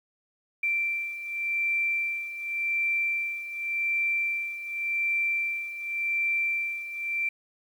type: beating tone pair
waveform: sine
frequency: 2349 / 2349.88 Hz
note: D7 / D7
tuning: 0 / 0 cents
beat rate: 0.88 Hz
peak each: -32 / -27 dBFS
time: 0.63-7.29 s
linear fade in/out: 5 ms
effects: 9-bit